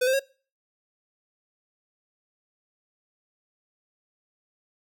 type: tone with pitch steps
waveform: square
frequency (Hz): 503 / 523.5 / 544.7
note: B4 / C5 / C#5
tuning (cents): +32 / +1 / -30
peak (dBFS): -21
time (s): 0.01-0.196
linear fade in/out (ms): 10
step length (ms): 62
effects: noise-tail reverb RT60 0.4 s tail -24 dB re dry